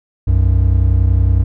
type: tone pair together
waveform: triangle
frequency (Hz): 63.2 / 94.02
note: B1 / F#2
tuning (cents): +41 / +28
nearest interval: perfect fifth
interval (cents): 687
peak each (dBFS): -10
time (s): 0.27-1.44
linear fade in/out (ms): 10
effects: none